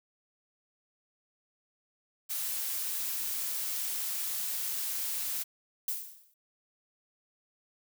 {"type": "noise", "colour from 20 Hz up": "blue", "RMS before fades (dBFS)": -34, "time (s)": [2.29, 5.44], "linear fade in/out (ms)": 20}
{"type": "noise with exponential decay", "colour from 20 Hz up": "violet", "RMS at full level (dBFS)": -30, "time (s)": [5.88, 6.34], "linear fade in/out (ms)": 2, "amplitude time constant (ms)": 99}
{"effects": []}